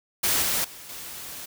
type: noise with level steps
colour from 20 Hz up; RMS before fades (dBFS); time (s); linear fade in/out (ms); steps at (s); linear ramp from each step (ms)
white; -23 / -25 / -43 / -38; 0.23-1.46; 10; 0.42 / 0.64 / 0.89; 5
effects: none